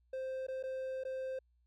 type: tone with dropouts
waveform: triangle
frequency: 523.3 Hz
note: C5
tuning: in tune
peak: -35 dBFS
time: 0.13-1.39 s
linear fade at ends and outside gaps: 5 ms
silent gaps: 0.468-0.483 / 0.628-0.636 / 1.037-1.05 s
effects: added 60 Hz sine -69 dBFS peak until 1.66 s